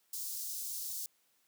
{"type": "high-pass noise", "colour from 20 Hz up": "white", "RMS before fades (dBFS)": -40, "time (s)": [0.13, 1.06], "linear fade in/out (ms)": 2, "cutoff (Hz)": 4800, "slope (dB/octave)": 24, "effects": ["white hiss -73 dBFS RMS until 1.47 s", "high-pass 150 Hz 12 dB/octave"]}